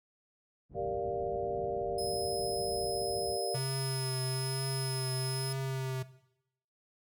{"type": "low-pass noise", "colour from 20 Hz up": "pink", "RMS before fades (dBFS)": -44, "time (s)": [0.69, 3.38], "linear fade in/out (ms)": 50, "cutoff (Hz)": 200, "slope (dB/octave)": 12}
{"type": "chord", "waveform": "sine", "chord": "G minor seventh", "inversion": "none", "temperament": "equal", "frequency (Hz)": [392, 466.2, 587.3, 698.5], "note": ["G4", "Bb4", "D5", "F5"], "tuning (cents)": [0, 0, 0, 0], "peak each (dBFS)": -37, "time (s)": [0.74, 3.59], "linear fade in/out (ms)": 50}
{"type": "tone", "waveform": "25% pulse", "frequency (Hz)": 5120, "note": "D#8", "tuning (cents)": 49, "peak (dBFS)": -33, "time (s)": [1.98, 5.53], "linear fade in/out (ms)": 5}
{"type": "tone with vibrato", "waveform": "square", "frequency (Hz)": 132, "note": "C3", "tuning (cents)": 16, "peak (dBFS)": -33, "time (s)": [3.54, 6.03], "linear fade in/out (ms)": 10, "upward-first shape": "triangle", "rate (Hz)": 1.1, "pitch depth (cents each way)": 29}
{"effects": ["noise-tail reverb RT60 0.8 s tail -17 dB re dry", "high-pass 60 Hz 12 dB/octave"]}